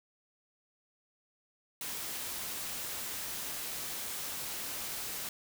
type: noise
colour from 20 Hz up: white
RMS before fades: -39 dBFS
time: 1.81-5.29 s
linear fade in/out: 2 ms
effects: none